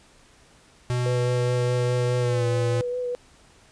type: tone with pitch glide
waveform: square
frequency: 123.47 to 115.87 Hz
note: B2 to A#2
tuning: 0 to -10 cents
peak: -23 dBFS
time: 0.9-2.81 s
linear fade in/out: 0 ms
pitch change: -110 cents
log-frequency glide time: 2.21-2.46 s
type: tone with vibrato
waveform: sine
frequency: 493.9 Hz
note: B4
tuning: in tune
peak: -25 dBFS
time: 1.06-3.15 s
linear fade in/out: 0 ms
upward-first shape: sine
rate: 4.8 Hz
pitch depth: 20 cents each way
effects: pink hiss -55 dBFS RMS until 3.71 s + resampled to 22050 Hz